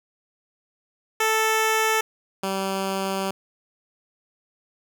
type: tone pair in turn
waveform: 10% pulse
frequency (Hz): 440 / 193.19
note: A4 / G3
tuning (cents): 0 / -25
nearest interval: octave + major second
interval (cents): 1425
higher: first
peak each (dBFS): -11 / -16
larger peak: first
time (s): 1.2-2.01 / 2.43-3.31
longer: second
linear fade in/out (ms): 5
effects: none